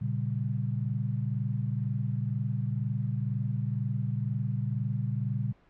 sine chord, G diminished, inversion first, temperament equal, 116.54 / 138.59 / 196 Hz, Bb2 / Db3 / G3, 0 / 0 / 0 cents, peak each -30 / -32 / -36 dBFS, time 0.01-5.53 s, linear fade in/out 10 ms, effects pink hiss -62 dBFS RMS until 5.69 s + low-pass 2000 Hz 12 dB/octave

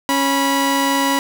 sawtooth tone pair together, 275.7 / 978 Hz, C#4 / B5, -9 / -17 cents, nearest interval octave + minor seventh, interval 2192 cents, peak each -14 dBFS, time 0.09-1.19 s, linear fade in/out 0 ms, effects none

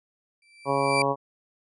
35% pulse tone with exponential growth, 2339 Hz, D7, 8 cents flat, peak -19 dBFS, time 0.42-1.02 s, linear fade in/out 2 ms, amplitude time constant 130 ms
harmonic tone, 138.59 Hz, C#3, in tune, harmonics 1 / 2 / 3 / 4 / 5 / 6 / 7 / 8, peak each -33 / -32 / -29 / -27 / -32 / -32 / -28 / -30 dBFS, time 0.65-1.16 s, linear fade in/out 50 ms
effects resampled to 24000 Hz

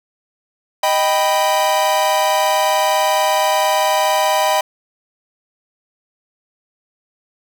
45% pulse chord, Eb augmented, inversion none, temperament equal, 622.3 / 784 / 987.8 Hz, Eb5 / G5 / B5, 0 / 0 / 0 cents, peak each -18 dBFS, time 0.83-4.61 s, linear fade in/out 5 ms, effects none

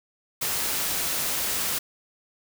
white noise, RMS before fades -27 dBFS, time 0.41-1.79 s, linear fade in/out 10 ms, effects none

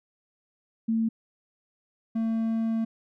sine / triangle tone pair in turn, 225.2 / 225.2 Hz, A3 / A3, +40 / +40 cents, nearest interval unison, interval 0 cents, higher neither, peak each -22 dBFS, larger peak neither, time 0.88-1.09 / 2.15-2.85 s, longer second, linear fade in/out 10 ms, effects none

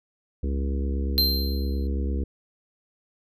harmonic tone, 68.8 Hz, C#2, 12 cents flat, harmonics 1 / 3 / 4 / 5 / 6 / 7, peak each -24 / -34 / -36 / -38 / -40 / -41 dBFS, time 0.43-2.24 s, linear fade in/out 5 ms
square tone with exponential decay, 4141 Hz, C8, 19 cents flat, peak -17 dBFS, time 1.18-1.87 s, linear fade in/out 0 ms, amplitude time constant 150 ms
effects none

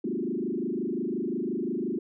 sine tone with frequency modulation, 293.7 Hz, D4, in tune, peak -27 dBFS, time 0.04-1.99 s, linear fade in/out 5 ms, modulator 25.7 Hz, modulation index 3.5, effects none

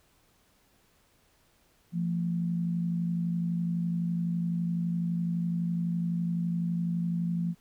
sine tone pair together, 171.9 / 223.8 Hz, F3 / A3, -27 / +30 cents, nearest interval perfect fourth, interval 457 cents, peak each -27 / -37 dBFS, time 1.92-7.55 s, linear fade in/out 50 ms, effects pink hiss -66 dBFS RMS until 7.6 s

